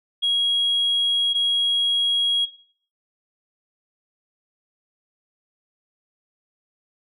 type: tone pair in turn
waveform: sine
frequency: 3300 / 3300 Hz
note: G#7 / G#7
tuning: -12 / -12 cents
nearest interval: unison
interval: 0 cents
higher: neither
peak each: -16 dBFS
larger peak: neither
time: 0.22-1.34 / 1.34-2.46 s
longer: neither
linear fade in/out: 20 ms
effects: noise-tail reverb RT60 0.5 s tail -17 dB re dry + tanh soft clip ceiling -15 dBFS

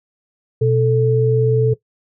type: tone pair together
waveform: sine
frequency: 123.47 / 439.7 Hz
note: B2 / A4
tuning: 0 / -1 cents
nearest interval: octave + minor seventh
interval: 2199 cents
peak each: -15 / -14 dBFS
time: 0.61-1.74 s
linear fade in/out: 10 ms
effects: noise-tail reverb RT60 0.1 s tail -17 dB re dry

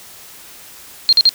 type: tone bursts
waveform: sine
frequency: 4208 Hz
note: C8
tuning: 9 cents sharp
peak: -6 dBFS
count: 3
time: 1.09-1.291 s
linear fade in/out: 0 ms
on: 37 ms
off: 45 ms
effects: white hiss -39 dBFS RMS until 1.34 s

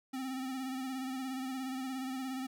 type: tone with vibrato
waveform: square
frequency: 261.6 Hz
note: C4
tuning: in tune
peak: -37 dBFS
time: 0.13-2.47 s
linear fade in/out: 10 ms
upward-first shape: sine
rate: 17 Hz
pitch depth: 41 cents each way
effects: none

